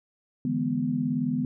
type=chord; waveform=sine; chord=E dominant seventh; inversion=third; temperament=equal; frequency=146.83 / 164.81 / 207.7 / 246.9 Hz; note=D3 / E3 / G#3 / B3; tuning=0 / 0 / 0 / 0 cents; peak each=-32 / -32 / -32 / -26 dBFS; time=0.45-1.45 s; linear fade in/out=2 ms; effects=none